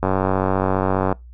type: click train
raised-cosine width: 1 ms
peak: -5 dBFS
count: 105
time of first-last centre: 0.03-1.126 s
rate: 94.9 Hz
effects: noise-tail reverb RT60 0.2 s tail -25 dB re dry + added 60 Hz sine -38 dBFS peak until 1.33 s